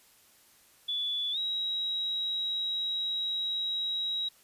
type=tone with pitch glide; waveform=sine; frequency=3442 to 3841 Hz; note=A7 to B7; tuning=-39 to -49 cents; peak=-29 dBFS; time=0.88-4.29 s; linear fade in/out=10 ms; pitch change=+190 cents; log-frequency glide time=1.32-1.38 s; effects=white hiss -61 dBFS RMS until 4.43 s + resampled to 32000 Hz